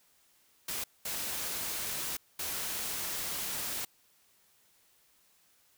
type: noise bursts at uneven times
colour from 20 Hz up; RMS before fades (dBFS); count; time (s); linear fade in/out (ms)
white; -36; 3; 0.68-0.84 / 1.05-2.17 / 2.39-3.85; 5
effects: white hiss -67 dBFS RMS until 5.77 s